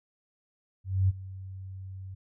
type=tone with ADSR envelope; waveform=sine; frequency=95 Hz; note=F#2; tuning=46 cents sharp; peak=-19 dBFS; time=0.84-2.15 s; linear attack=250 ms; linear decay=26 ms; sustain=-19 dB; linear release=12 ms; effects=none